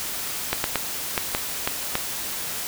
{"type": "clicks", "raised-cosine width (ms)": 0.3, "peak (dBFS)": -5, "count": 7, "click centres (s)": [0.53, 0.641, 0.757, 1.178, 1.349, 1.675, 1.954], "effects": ["white hiss -30 dBFS RMS until 2.67 s"]}